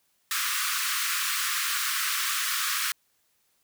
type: high-pass noise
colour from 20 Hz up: pink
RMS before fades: -28 dBFS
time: 0.31-2.92 s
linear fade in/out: 2 ms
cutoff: 1100 Hz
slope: 96 dB/octave
effects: white hiss -70 dBFS RMS until 3.63 s